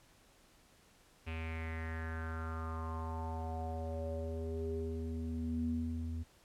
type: tone with low-pass filter sweep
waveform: square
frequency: 81 Hz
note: E2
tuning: 30 cents flat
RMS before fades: -39 dBFS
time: 1.26-6.24 s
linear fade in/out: 20 ms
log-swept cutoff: 2600 to 180 Hz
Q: 5.8
effects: pink hiss -65 dBFS RMS until 6.44 s + low-pass 12000 Hz 12 dB/octave